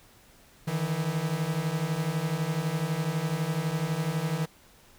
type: beating tone pair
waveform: 45% pulse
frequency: 151.5 / 163.5 Hz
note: D#3 / E3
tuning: -46 / -14 cents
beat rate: 12 Hz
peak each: -31 / -29 dBFS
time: 0.67-4.46 s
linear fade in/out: 10 ms
effects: pink hiss -57 dBFS RMS until 4.98 s